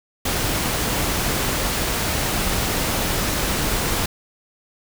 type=noise; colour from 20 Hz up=pink; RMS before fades=-22 dBFS; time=0.25-4.06 s; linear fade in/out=5 ms; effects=none